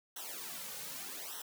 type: noise with flanger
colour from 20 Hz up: white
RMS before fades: -44 dBFS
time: 0.16-1.42 s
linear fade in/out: 5 ms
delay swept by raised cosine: 0.42 to 3.02 ms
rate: 0.83 Hz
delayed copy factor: -1
effects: high-pass 150 Hz 12 dB/octave